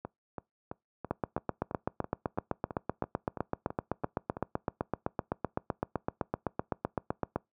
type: two click trains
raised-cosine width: 1 ms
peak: -23 / -15 dBFS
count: 14 / 50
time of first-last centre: 0.05-4.369 / 1.11-7.36 s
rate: 3.01 / 7.84 Hz
effects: noise-tail reverb RT60 0.2 s tail -25 dB re dry + high-pass 80 Hz 12 dB/octave